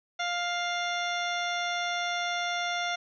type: harmonic tone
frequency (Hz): 701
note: F5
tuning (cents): +6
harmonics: 1 / 2 / 3 / 4 / 5 / 6 / 8 / 9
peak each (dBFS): -32 / -34 / -35 / -42 / -36 / -46 / -43 / -48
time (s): 0.19-2.96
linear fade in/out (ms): 10
effects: none